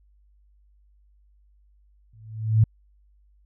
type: tone with exponential growth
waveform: sine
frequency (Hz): 110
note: A2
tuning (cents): 0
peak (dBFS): -11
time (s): 2.13-2.64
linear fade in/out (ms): 5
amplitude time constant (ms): 110
effects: added 50 Hz sine -56 dBFS peak until 3.45 s